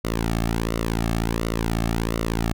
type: tone with flanger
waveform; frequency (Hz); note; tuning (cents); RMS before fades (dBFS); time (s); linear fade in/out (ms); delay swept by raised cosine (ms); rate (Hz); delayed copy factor
sawtooth; 56.4; A1; +44; -24; 0.04-2.53; 10; 1.2 to 2.07; 1.4; -0.75
effects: none